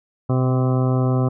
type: harmonic tone with a mistuned harmonic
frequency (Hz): 128.9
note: C3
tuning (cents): -26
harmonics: 1 / 2 / 3 / 4 / 5 / 6 / 8 / 9 / 10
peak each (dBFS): -17 / -23 / -27 / -29 / -31 / -33 / -35 / -36 / -37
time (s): 0.29-1.29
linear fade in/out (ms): 10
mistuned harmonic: 1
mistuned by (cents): -24
effects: none